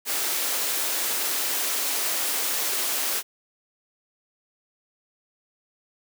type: high-pass noise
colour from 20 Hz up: white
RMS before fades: -26 dBFS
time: 0.05-3.23 s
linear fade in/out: 50 ms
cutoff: 280 Hz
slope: 24 dB/octave
effects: none